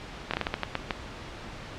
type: slowing click train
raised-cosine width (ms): 0.3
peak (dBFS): -10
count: 9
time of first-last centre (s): 0.31-0.908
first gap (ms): 26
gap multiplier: 1.29
effects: pink hiss -41 dBFS RMS until 1.78 s + low-pass 4000 Hz 12 dB/octave